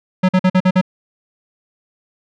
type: tone bursts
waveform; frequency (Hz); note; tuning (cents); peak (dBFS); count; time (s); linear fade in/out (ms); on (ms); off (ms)
square; 185; F#3; 0; -10; 6; 0.23-0.814; 10; 59; 46
effects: low-pass 3000 Hz 12 dB/octave